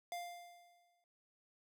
square tone with exponential decay, 699 Hz, F5, 1 cent sharp, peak -40 dBFS, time 0.12-1.04 s, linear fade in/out 1 ms, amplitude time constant 200 ms, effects none

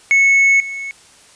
triangle tone with level steps, 2201 Hz, C#7, 13 cents flat, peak -7 / -22 dBFS, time 0.11-0.91 s, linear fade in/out 0 ms, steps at 0.6 s, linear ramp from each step 2 ms, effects white hiss -46 dBFS RMS until 1.35 s + resampled to 22050 Hz

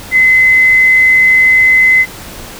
sine tone, 2042 Hz, C7, 43 cents flat, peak -4 dBFS, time 0.11-2.06 s, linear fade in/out 50 ms, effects pink hiss -29 dBFS RMS until 2.59 s

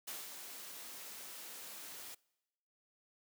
white noise with ADSR envelope, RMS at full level -43 dBFS, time 0.07-2.15 s, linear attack 11 ms, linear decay 190 ms, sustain -6 dB, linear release 9 ms, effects noise-tail reverb RT60 1.0 s tail -25 dB re dry + high-pass 200 Hz 12 dB/octave

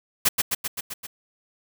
white noise with echo, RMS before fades -18 dBFS, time 0.25-0.29 s, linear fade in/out 10 ms, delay 130 ms, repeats 6, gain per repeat -3 dB, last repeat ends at 1.07 s, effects none

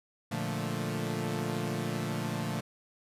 sawtooth chord, Bb major seventh, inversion none, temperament equal, 116.54 / 146.83 / 174.61 / 220 Hz, Bb2 / D3 / F3 / A3, 0 / 0 / 0 / 0 cents, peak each -33 dBFS, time 0.31-2.61 s, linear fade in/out 10 ms, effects resampled to 32000 Hz

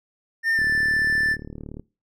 triangle tone with pitch glide, 1811 to 1764.5 Hz, A6 to A6, +49 to +4 cents, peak -17 dBFS, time 0.43-1.37 s, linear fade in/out 50 ms, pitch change -45 cents, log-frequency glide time 0.55-0.61 s
click train, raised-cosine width 3 ms, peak -23 dBFS, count 46, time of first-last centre 0.59-1.796 s, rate 37.3 Hz
effects noise-tail reverb RT60 0.3 s tail -23 dB re dry

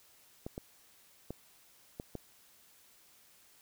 clicks, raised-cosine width 2 ms, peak -26 dBFS, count 5, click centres 0.465 / 0.579 / 1.306 / 1.999 / 2.153 s, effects white hiss -63 dBFS RMS until 3.61 s

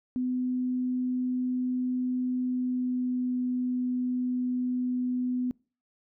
sine tone with pitch glide, 252.1 to 250.1 Hz, B3 to B3, +36 to +22 cents, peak -26 dBFS, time 0.16-5.51 s, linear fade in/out 0 ms, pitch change -14 cents, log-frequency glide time 2.37-3.39 s, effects noise-tail reverb RT60 0.4 s tail -26 dB re dry

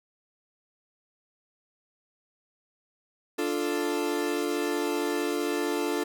40% pulse chord, D minor, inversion none, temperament equal, 293.7 / 349.2 / 440 Hz, D4 / F4 / A4, 0 / 0 / 0 cents, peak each -30 dBFS, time 3.38-6.04 s, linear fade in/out 10 ms, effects none

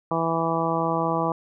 harmonic tone, 164.81 Hz, E3, in tune, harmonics 1 / 2 / 3 / 4 / 5 / 6 / 7, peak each -29 / -29 / -29 / -29 / -29 / -29 / -29 dBFS, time 0.11-1.32 s, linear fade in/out 2 ms, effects none

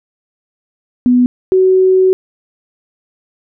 sine tone pair in turn, 247.5 / 374.9 Hz, B3 / F#4, +4 / +23 cents, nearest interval perfect fifth, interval 719 cents, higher second, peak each -6 dBFS, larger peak neither, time 1.06-1.26 / 1.52-2.13 s, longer second, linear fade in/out 0 ms, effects none

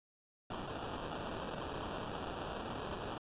white noise with sample-and-hold, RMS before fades -42 dBFS, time 0.5-3.18 s, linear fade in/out 5 ms, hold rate 2100 Hz, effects resampled to 8000 Hz

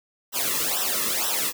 white noise with flanger, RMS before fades -25 dBFS, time 0.32-1.53 s, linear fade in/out 50 ms, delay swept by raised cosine 0.44 to 1.35 ms, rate 2.1 Hz, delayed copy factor -1, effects none

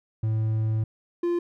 triangle tone pair in turn, 109.9 / 346.7 Hz, A2 / F4, -2 / -13 cents, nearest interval octave + minor sixth, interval 1989 cents, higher second, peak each -20 dBFS, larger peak neither, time 0.23-0.84 / 1.23-1.39 s, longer first, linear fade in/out 5 ms, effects none

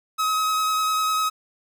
45% pulse tone with vibrato, 1273 Hz, D#6, 39 cents sharp, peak -20 dBFS, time 0.18-1.3 s, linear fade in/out 20 ms, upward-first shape sine, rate 10 Hz, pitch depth 11 cents each way, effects none

